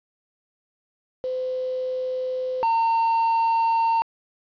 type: tone pair in turn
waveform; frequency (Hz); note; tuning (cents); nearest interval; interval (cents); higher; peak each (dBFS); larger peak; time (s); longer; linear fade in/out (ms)
sine / triangle; 512 / 912.3; C5 / A#5; -38 / -38; minor seventh; 1000; second; -24 / -16; second; 1.24-2.63 / 2.63-4.02; neither; 0
effects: resampled to 11025 Hz + 8-bit